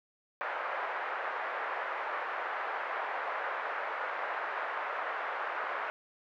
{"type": "band-pass noise", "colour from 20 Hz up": "white", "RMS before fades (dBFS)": -36, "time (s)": [0.41, 5.9], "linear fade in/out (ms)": 0, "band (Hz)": [530, 1700], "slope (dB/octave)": 24, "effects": []}